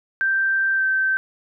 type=tone with pitch glide; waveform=sine; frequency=1568 to 1550 Hz; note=G6 to G6; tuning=0 to -20 cents; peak=-17 dBFS; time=0.21-1.17 s; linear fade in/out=0 ms; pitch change=-20 cents; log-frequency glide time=0.75-0.83 s; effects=none